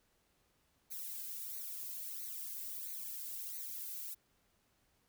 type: noise with flanger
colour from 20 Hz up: violet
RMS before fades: -44 dBFS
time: 0.9-4.15 s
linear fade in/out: 20 ms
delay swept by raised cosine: 0.47 to 1.97 ms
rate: 1.5 Hz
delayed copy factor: +1
effects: pink hiss -75 dBFS RMS until 5.08 s

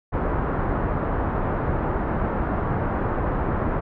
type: low-pass noise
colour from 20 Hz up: pink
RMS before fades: -24 dBFS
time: 0.12-3.81 s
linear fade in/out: 20 ms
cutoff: 1400 Hz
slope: 24 dB/octave
effects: none

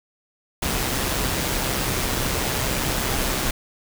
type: noise with amplitude modulation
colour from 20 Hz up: pink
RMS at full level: -22 dBFS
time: 0.62-3.51 s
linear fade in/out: 5 ms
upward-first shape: sine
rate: 131 Hz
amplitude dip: 40%
effects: none

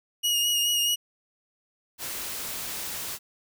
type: tone with vibrato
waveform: sawtooth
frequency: 2875 Hz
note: F7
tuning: 50 cents sharp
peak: -19 dBFS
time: 0.23-0.96 s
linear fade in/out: 20 ms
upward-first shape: sine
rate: 4.7 Hz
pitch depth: 23 cents each way
type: noise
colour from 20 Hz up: white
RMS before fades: -34 dBFS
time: 1.98-3.19 s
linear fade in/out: 50 ms
effects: none

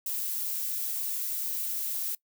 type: noise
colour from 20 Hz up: violet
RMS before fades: -32 dBFS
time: 0.06-2.15 s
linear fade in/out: 2 ms
effects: noise-tail reverb RT60 0.1 s tail -22 dB re dry

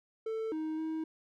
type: tone with pitch steps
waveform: triangle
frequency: 443.9 / 313.8 / 317.9 Hz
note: A4 / D#4 / D#4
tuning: +15 / +15 / +37 cents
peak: -31 dBFS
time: 0.26-1.04 s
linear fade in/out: 5 ms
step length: 260 ms
effects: none

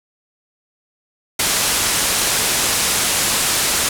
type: low-pass noise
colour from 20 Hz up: white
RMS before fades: -18 dBFS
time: 1.39-3.89 s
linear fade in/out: 5 ms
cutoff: 11000 Hz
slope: 24 dB/octave
effects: none

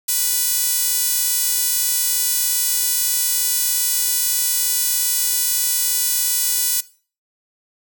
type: tone with high-pass filter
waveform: sawtooth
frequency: 493.6 Hz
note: B4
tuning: 1 cent flat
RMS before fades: -19 dBFS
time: 0.08-6.81 s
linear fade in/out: 10 ms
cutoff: 8100 Hz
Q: 0.78
effects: noise-tail reverb RT60 0.4 s tail -19 dB re dry

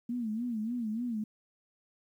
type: tone with vibrato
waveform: sine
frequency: 229.2 Hz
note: A#3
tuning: 29 cents flat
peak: -31 dBFS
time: 0.09-1.24 s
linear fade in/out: 5 ms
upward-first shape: sine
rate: 3.4 Hz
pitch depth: 130 cents each way
effects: 11-bit

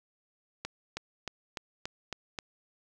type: accelerating click train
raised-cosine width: 0.2 ms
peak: -18 dBFS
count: 7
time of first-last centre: 0.65-2.388 s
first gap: 320 ms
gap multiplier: 0.96
effects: none

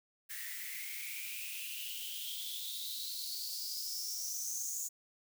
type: noise with high-pass filter sweep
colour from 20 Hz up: blue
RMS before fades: -41 dBFS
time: 0.29-4.89 s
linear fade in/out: 20 ms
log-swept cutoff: 1800 to 6900 Hz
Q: 9.3
effects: none

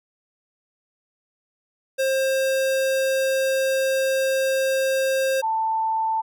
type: tone pair in turn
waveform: square / sine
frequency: 532 / 888 Hz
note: C5 / A5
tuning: +29 / +16 cents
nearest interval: major sixth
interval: 887 cents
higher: second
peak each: -20 dBFS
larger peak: neither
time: 1.98-5.42 / 5.42-6.22 s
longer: first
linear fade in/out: 20 ms
effects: none

